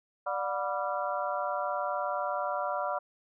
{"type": "harmonic tone with a mistuned harmonic", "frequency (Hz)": 196, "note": "G3", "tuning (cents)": 0, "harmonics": [3, 4, 5, 6, 7], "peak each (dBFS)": [-34, -35, -36, -37, -37], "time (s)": [0.26, 2.99], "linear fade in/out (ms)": 10, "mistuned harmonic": 4, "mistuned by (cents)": -130, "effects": []}